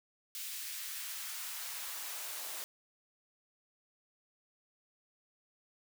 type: noise with high-pass filter sweep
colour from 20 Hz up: white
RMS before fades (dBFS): -42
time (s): 0.35-2.64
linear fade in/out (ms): 0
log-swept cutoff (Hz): 2500 to 490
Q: 0.94
effects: none